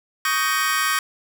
sawtooth chord, Eb dominant seventh, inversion third, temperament just, 1120.1 / 1244.5 / 1555.6 / 1866.8 Hz, Db6 / Eb6 / G6 / Bb6, +18 / 0 / -14 / +2 cents, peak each -21 dBFS, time 0.25-0.99 s, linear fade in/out 2 ms, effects none

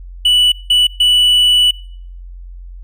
triangle tone bursts at uneven times, 2960 Hz, F#7, in tune, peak -6 dBFS, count 3, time 0.25-0.52 / 0.7-0.87 / 1-1.71 s, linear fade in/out 5 ms, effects noise-tail reverb RT60 0.6 s tail -24 dB re dry + added 44 Hz sine -29 dBFS peak until 2.83 s

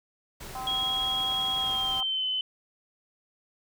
pink noise, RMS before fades -42 dBFS, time 0.4-2.01 s, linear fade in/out 10 ms
harmonic tone, 258 Hz, C4, 24 cents flat, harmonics 3 / 4 / 5, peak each -35 / -39 / -43 dBFS, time 0.55-2.03 s, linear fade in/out 2 ms
sine tone with pitch glide, 3293 to 3037 Hz, G#7 to F#7, -15 to +44 cents, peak -26 dBFS, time 0.67-2.41 s, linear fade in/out 2 ms, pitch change -141 cents, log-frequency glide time 1.58-2.25 s
effects none

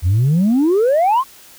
sine exponential sweep, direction up, 81 to 1108.7 Hz, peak -9 dBFS, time 0.02-1.24 s, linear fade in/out 50 ms, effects tanh soft clip ceiling -9 dBFS + white hiss -43 dBFS RMS until 1.58 s

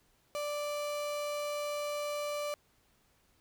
35% pulse tone, 587.3 Hz, D5, in tune, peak -32 dBFS, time 0.35-2.54 s, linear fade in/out 0 ms, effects pink hiss -70 dBFS RMS until 3.4 s

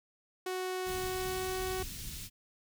sawtooth tone with pitch glide, 370 to 373.4 Hz, F#4 to F#4, 0 to +16 cents, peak -30 dBFS, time 0.46-1.83 s, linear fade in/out 5 ms, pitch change +16 cents, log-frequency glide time 0.91-1.52 s
pink band-stop noise, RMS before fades -42 dBFS, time 0.84-2.3 s, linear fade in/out 50 ms, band 160 to 3400 Hz, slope 12 dB/octave
effects none

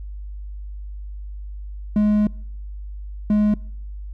triangle tone pair in turn, 210 / 210 Hz, G#3 / G#3, +19 / +19 cents, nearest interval unison, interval 0 cents, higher neither, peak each -12 dBFS, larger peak neither, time 1.96-2.27 / 3.3-3.54 s, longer first, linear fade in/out 2 ms, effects noise-tail reverb RT60 0.7 s tail -25 dB re dry + added 50 Hz sine -30 dBFS peak until 4.13 s

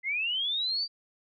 sine linear sweep, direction up, 2026 to 4699 Hz, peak -27 dBFS, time 0.03-0.88 s, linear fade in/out 50 ms, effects none

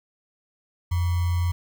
sine tone with sample-and-hold, 87.31 Hz, F2, in tune, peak -20 dBFS, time 0.91-1.52 s, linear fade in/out 10 ms, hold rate 1050 Hz, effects none

